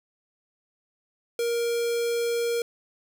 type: tone with notch filter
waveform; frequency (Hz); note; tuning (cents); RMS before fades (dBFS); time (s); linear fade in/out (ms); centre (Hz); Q
square; 469.7; A#4; +13; -26; 1.39-2.62; 2; 1600; 2
effects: none